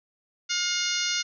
harmonic tone, 713 Hz, F5, 36 cents sharp, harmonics 2 / 3 / 4 / 5 / 6 / 7 / 8 / 9, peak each -33 / -33 / -33 / -33 / -33 / -33 / -33 / -33 dBFS, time 0.49-1.23 s, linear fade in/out 20 ms, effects none

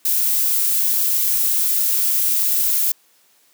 violet noise, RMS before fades -18 dBFS, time 0.05-2.92 s, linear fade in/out 5 ms, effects white hiss -57 dBFS RMS until 3.53 s + high-pass 200 Hz 12 dB/octave

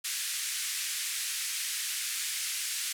white band-pass noise, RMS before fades -34 dBFS, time 0.04-2.93 s, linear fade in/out 10 ms, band 1700 to 11000 Hz, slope 24 dB/octave, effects none

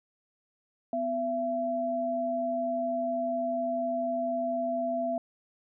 sine tone pair together, 251.2 / 673 Hz, B3 / E5, +30 / +36 cents, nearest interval octave + perfect fourth, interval 1706 cents, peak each -34 / -28 dBFS, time 0.93-5.18 s, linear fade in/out 2 ms, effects none

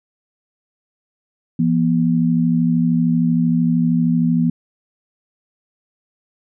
sine tone pair together, 168.9 / 241.9 Hz, E3 / B3, +42 / -36 cents, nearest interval tritone, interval 622 cents, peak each -16 dBFS, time 1.59-4.5 s, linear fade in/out 5 ms, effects none

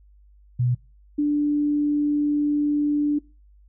sine tone pair in turn, 123.47 / 293.7 Hz, B2 / D4, 0 / 0 cents, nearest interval octave + minor third, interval 1500 cents, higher second, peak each -18 dBFS, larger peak neither, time 0.59-0.75 / 1.18-3.19 s, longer second, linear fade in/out 10 ms, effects noise-tail reverb RT60 0.3 s tail -23 dB re dry + added 50 Hz sine -50 dBFS peak until 3.68 s

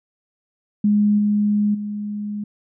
sine tone with level steps, 207.7 Hz, G#3, in tune, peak -13 / -15 / -24 dBFS, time 0.84-2.44 s, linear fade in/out 5 ms, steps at 1.18 / 1.74 s, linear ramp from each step 10 ms, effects none

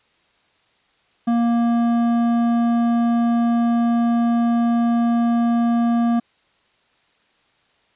sine tone with hard clipping, 234.7 Hz, A#3, 12 cents sharp, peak -17 dBFS, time 1.27-6.2 s, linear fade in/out 10 ms, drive 10 dB, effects white hiss -61 dBFS RMS until 7.95 s + resampled to 8000 Hz

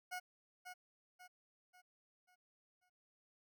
20% pulse tone with echo, 727 Hz, F#5, 31 cents flat, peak -37 dBFS, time 0.11-0.2 s, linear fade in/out 20 ms, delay 540 ms, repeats 5, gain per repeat -7 dB, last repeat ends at 2.9 s, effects none

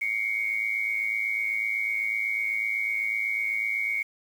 sine tone pair together, 2141 / 2249 Hz, C7 / C#7, +39 / +24 cents, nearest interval minor second, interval 85 cents, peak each -29 / -27 dBFS, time 0.01-4.03 s, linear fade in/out 10 ms, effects 8-bit

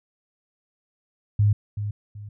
sine tone with echo, 103.7 Hz, G#2, 2 cents flat, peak -15 dBFS, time 1.39-1.53 s, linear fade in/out 5 ms, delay 380 ms, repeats 2, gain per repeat -10 dB, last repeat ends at 2.29 s, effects none

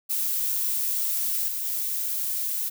violet noise with level steps, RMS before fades -26 / -30 / -28 dBFS, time 0.09-2.7 s, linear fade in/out 20 ms, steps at 1.48 / 1.65 s, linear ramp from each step 2 ms, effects none

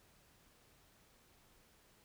silence, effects pink hiss -68 dBFS RMS until 2.04 s

